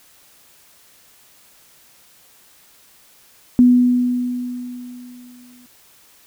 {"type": "tone with exponential decay", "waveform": "sine", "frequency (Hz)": 246.9, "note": "B3", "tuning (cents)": 0, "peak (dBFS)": -6, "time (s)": [3.59, 5.66], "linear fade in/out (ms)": 0, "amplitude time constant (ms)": 450, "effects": ["white hiss -51 dBFS RMS until 6.26 s"]}